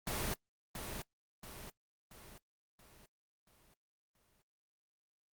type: noise with echo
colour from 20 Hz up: pink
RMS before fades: -37 dBFS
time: 0.07-0.34 s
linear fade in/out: 2 ms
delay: 680 ms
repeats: 6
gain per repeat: -6 dB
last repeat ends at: 4.42 s
effects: noise-tail reverb RT60 0.1 s tail -23 dB re dry + Opus 24 kbps